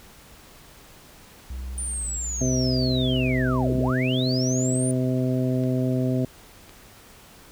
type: tone with vibrato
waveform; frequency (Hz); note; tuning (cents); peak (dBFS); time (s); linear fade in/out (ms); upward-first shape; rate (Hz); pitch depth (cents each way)
triangle; 61.74; B1; 0; -28; 1.5-3.91; 5; square; 0.98; 53
type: linear two-way sweep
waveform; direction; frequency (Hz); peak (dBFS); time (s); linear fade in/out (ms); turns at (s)
sine; down then up; 9397 to 110 to 9397; -28; 1.78-4.91; 0; 3.77
type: harmonic tone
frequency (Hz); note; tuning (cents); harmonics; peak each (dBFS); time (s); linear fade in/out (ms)
128; C3; -38; 1 / 2 / 3 / 4 / 5; -24 / -24 / -31 / -34 / -32; 2.41-6.25; 2
type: clicks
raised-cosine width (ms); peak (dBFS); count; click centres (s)
0.2; -28; 2; 5.637 / 6.694
effects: pink hiss -49 dBFS RMS until 7.51 s